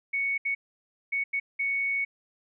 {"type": "tone bursts at uneven times", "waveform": "sine", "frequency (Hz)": 2222, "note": "C#7", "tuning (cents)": 4, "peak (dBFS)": -25, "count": 5, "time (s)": [[0.13, 0.38], [0.45, 0.55], [1.12, 1.24], [1.33, 1.4], [1.59, 2.05]], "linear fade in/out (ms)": 10, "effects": []}